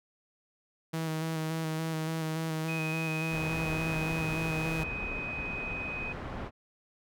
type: tone with vibrato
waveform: sawtooth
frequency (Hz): 160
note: D#3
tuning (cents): +49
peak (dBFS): -27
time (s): 0.93-4.84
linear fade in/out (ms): 10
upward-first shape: square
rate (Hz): 3.5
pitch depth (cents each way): 20
type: tone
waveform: sine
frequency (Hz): 2509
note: D#7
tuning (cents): +14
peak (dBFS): -35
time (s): 2.68-6.13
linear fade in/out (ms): 10
type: low-pass noise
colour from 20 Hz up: pink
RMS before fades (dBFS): -39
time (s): 3.3-6.51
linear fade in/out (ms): 50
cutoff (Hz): 1700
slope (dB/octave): 12
effects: none